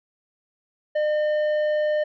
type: tone with tanh clipping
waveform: sine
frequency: 605 Hz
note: D#5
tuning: 49 cents flat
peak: -21 dBFS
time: 0.95-2.04 s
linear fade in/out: 10 ms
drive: 8 dB
effects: none